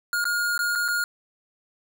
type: tone with dropouts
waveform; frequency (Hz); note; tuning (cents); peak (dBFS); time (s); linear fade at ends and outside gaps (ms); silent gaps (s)
square; 1426; F6; +36; -23; 0.13-1.04; 1; 0.242-0.253 / 0.578-0.591 / 0.753-0.757 / 0.881-0.885
effects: none